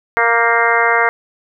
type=harmonic tone with a mistuned harmonic; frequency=233.1 Hz; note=A#3; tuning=in tune; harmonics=2 / 3 / 4 / 5 / 6 / 7 / 8 / 9; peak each=-19 / -19 / -19 / -19 / -19 / -19 / -19 / -19 dBFS; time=0.17-1.09 s; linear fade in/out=0 ms; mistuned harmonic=7; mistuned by=-38 cents; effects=none